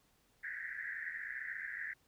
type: band-pass noise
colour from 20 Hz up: pink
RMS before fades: -43 dBFS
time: 0.43-1.94 s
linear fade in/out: 10 ms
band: 1600 to 2000 Hz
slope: 96 dB/octave
effects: pink hiss -72 dBFS RMS until 2.07 s